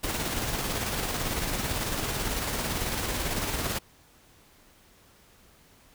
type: noise with tremolo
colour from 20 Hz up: pink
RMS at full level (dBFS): -29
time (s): 0.03-3.79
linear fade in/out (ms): 10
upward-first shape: square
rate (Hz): 18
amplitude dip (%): 30
effects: pink hiss -58 dBFS RMS until 5.94 s